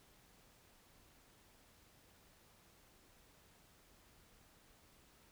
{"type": "silence", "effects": ["pink hiss -67 dBFS RMS until 5.31 s"]}